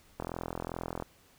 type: click train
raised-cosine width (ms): 1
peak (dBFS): -21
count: 36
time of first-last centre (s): 0.2-1.024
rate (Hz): 42.5
effects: pink hiss -62 dBFS RMS until 1.38 s